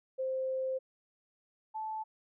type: tone pair in turn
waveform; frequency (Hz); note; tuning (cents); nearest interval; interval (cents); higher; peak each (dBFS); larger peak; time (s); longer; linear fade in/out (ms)
sine; 523.3 / 872.5; C5 / A5; 0 / -15; major sixth; 885; second; -31 / -35; first; 0.18-0.79 / 1.74-2.04; first; 20
effects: none